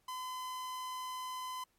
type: tone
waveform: 45% pulse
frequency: 1017 Hz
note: C6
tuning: 50 cents flat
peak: -39 dBFS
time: 0.08-1.64 s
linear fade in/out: 5 ms
effects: pink hiss -75 dBFS RMS until 1.78 s + MP3 64 kbps